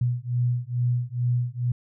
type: beating tone pair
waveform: sine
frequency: 121.2 / 123.5 Hz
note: B2 / B2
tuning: -32 / 0 cents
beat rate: 2.3 Hz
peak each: -25 dBFS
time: 0.01-1.72 s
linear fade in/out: 5 ms
effects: none